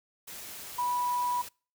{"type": "tone in noise", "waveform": "sine", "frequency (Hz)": 981, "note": "B5", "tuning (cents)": -12, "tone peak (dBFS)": -27, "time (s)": [0.78, 1.42], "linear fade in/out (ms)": 10, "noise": "white", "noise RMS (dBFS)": -43, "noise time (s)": [0.27, 1.49], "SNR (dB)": 13, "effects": ["noise-tail reverb RT60 0.4 s tail -26 dB re dry"]}